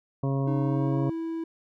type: harmonic tone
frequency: 136.7 Hz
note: C#3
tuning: 24 cents flat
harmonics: 1 / 2 / 3 / 4 / 5 / 7 / 8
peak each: -25 / -31 / -35 / -37 / -39 / -42 / -43 dBFS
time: 0.23-1.1 s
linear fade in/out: 5 ms
type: tone with pitch glide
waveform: triangle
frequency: 305.9 to 327.9 Hz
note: D#4 to E4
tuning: -29 to -9 cents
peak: -27 dBFS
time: 0.47-1.44 s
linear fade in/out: 5 ms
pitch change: +120 cents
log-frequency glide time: 0.59-1.01 s
effects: none